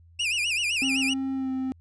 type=tone with vibrato; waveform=40% pulse; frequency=2637 Hz; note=E7; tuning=in tune; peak=-23 dBFS; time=0.19-1.14 s; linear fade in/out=10 ms; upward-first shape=sine; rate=7.8 Hz; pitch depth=180 cents each way
type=tone with pitch glide; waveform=triangle; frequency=267.3 to 261.6 Hz; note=C4 to C4; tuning=+37 to 0 cents; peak=-24 dBFS; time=0.82-1.72 s; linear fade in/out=0 ms; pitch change=-37 cents; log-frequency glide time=1.34-1.51 s
effects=added 84 Hz sine -51 dBFS peak until 1.8 s + resampled to 22050 Hz